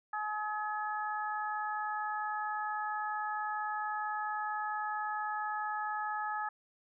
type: harmonic tone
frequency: 424.4 Hz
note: G#4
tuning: 38 cents sharp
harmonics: 2 / 3 / 4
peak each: -36 / -38 / -40 dBFS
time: 0.13-6.49 s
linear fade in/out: 5 ms
effects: none